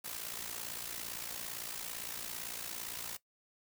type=noise with amplitude modulation; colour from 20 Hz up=white; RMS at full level=-39 dBFS; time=0.04-3.17 s; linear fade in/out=10 ms; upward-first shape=sine; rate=57.7 Hz; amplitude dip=70%; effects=noise-tail reverb RT60 0.1 s tail -18 dB re dry